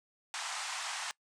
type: band-pass noise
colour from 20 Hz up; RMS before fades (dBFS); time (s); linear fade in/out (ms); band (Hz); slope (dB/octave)
pink; -39; 0.34-1.11; 0; 750 to 9100; 48
effects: noise-tail reverb RT60 0.1 s tail -22 dB re dry